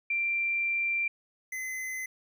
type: tone pair in turn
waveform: sine / square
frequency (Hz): 2362 / 2042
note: D7 / C7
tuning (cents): +9 / -43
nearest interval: minor third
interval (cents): 252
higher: first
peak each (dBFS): -26 / -34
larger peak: first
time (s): 0.1-1.08 / 1.52-2.06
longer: first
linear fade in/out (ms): 5
effects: none